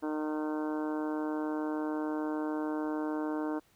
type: harmonic tone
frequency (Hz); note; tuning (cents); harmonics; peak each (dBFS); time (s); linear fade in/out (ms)
153.3; D#3; -25; 2 / 3 / 4 / 5 / 6 / 7 / 8 / 9 / 10; -32 / -40 / -42 / -46 / -43 / -47 / -52 / -50 / -50; 0.02-3.6; 20
effects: pink hiss -67 dBFS RMS until 3.75 s